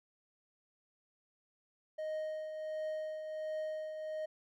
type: tone with tremolo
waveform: triangle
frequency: 622.3 Hz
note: D#5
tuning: in tune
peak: -33 dBFS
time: 1.98-4.26 s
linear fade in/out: 10 ms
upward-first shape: triangle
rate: 1.4 Hz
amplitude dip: 50%
effects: none